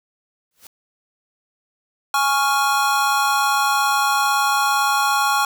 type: noise with exponential growth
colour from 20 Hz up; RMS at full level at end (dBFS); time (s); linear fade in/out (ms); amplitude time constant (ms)
white; -38; 0.51-0.67; 2; 33
type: chord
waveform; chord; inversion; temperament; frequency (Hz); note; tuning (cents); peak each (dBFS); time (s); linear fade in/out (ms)
square; Db major; second; equal; 830.6 / 1108.7 / 1396.9; Ab5 / Db6 / F6; 0 / 0 / 0; -21 / -21 / -22; 2.14-5.45; 2
effects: none